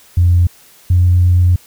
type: tone pair in turn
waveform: sine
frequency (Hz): 87.6 / 89.13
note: F2 / F2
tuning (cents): +6 / +36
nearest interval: unison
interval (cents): 30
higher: second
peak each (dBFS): -6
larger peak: neither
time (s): 0.17-0.47 / 0.9-1.56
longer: second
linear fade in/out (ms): 5
effects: tanh soft clip ceiling -2 dBFS + white hiss -45 dBFS RMS until 1.66 s